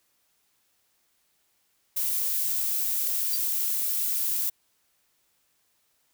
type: noise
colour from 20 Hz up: violet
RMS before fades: -27 dBFS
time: 1.96-4.5 s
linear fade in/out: 10 ms
type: tone with exponential decay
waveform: triangle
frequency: 4699 Hz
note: D8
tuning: in tune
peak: -25 dBFS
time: 3.33-3.43 s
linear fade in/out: 2 ms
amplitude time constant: 20 ms
effects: white hiss -70 dBFS RMS until 6.13 s